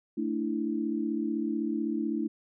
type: chord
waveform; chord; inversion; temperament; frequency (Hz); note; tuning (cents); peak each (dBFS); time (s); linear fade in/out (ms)
sine; A suspended fourth; none; equal with one note detuned; 222 / 293.7 / 329.6; A3 / D4 / E4; +16 / 0 / 0; -32; 0.17-2.28; 10
effects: none